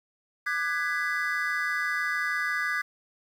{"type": "chord", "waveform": "triangle", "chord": "G# half-diminished seventh", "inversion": "second", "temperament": "just", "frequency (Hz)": [1196.1, 1495.1, 1661.2, 1993.5], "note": ["D6", "F#6", "G#6", "B6"], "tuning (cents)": [31, 18, 0, 16], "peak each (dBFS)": [-32, -31, -28, -30], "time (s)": [0.46, 2.82], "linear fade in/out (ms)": 10, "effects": ["9-bit"]}